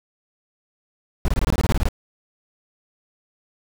brown noise bursts, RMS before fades -18 dBFS, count 12, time 1.25-1.887 s, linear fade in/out 0 ms, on 32 ms, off 23 ms, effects none

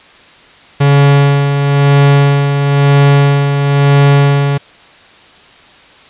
45% pulse tone with tremolo, 141.2 Hz, C#3, 32 cents sharp, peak -4 dBFS, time 0.8-4.58 s, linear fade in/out 10 ms, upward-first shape sine, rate 1 Hz, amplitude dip 50%, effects white hiss -40 dBFS RMS until 6.09 s + resampled to 8000 Hz

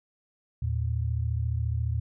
sine tone pair together, 79.9 / 114.3 Hz, D#2 / A#2, +47 / -34 cents, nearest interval tritone, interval 619 cents, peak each -28 dBFS, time 0.62-2 s, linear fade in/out 5 ms, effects none

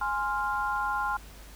sine chord, F minor, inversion first, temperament equal, 830.6 / 1046.5 / 1396.9 Hz, Ab5 / C6 / F6, 0 / 0 / 0 cents, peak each -31 dBFS, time 0.01-1.17 s, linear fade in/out 5 ms, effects added 50 Hz sine -46 dBFS peak until 1.55 s + pink hiss -51 dBFS RMS until 1.55 s

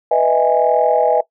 sine chord, E major seventh, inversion second, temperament just, 494.4 / 618.1 / 659.3 / 824.1 Hz, B4 / D#5 / E5 / G#5, +2 / -12 / 0 / -14 cents, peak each -16 dBFS, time 0.11-1.21 s, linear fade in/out 5 ms, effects noise-tail reverb RT60 0.1 s tail -19 dB re dry + tanh soft clip ceiling -1 dBFS

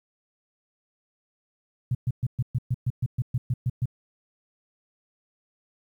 sine tone bursts, 123.47 Hz, B2, in tune, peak -21 dBFS, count 13, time 1.91-3.857 s, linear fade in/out 5 ms, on 39 ms, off 120 ms, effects 10-bit

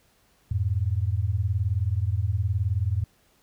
sine beating tone pair, 87.7 / 106.7 Hz, F2 / G#2, +8 / +47 cents, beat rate 19 Hz, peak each -25 dBFS, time 0.51-3.04 s, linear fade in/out 5 ms, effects pink hiss -63 dBFS RMS until 3.42 s

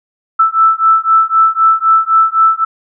sine beating tone pair, 1318.5 / 1322.4 Hz, E6 / E6, 0 / +5 cents, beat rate 3.9 Hz, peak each -10 dBFS, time 0.39-2.65 s, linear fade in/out 10 ms, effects none

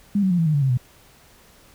sine tone with pitch steps, 202.6 / 189.03 / 176.37 / 164.56 / 153.54 / 143.26 / 133.67 / 124.71 Hz, G#3 / F#3 / F3 / E3 / D#3 / D3 / C3 / B2, -43 / +37 / +17 / -3 / -23 / -43 / +37 / +17 cents, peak -16 dBFS, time 0.15-0.774 s, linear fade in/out 5 ms, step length 78 ms, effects pink hiss -52 dBFS RMS until 1.74 s

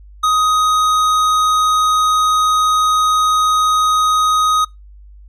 triangle tone with tanh clipping, 1253 Hz, D#6, 12 cents sharp, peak -13 dBFS, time 0.23-4.65 s, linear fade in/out 10 ms, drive 18 dB, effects noise-tail reverb RT60 0.2 s tail -25 dB re dry + added 50 Hz sine -37 dBFS peak until 5.28 s

